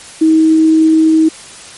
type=tone; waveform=sine; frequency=318.1 Hz; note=D#4; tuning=38 cents sharp; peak=-5 dBFS; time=0.21-1.29 s; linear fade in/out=10 ms; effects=white hiss -33 dBFS RMS until 1.77 s + MP3 48 kbps